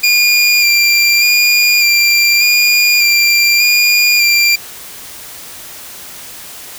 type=tone with vibrato; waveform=25% pulse; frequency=2400 Hz; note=D7; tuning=37 cents sharp; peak=-4 dBFS; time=0.03-4.56 s; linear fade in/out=10 ms; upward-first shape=square; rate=0.84 Hz; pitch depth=17 cents each way; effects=white hiss -31 dBFS RMS until 6.78 s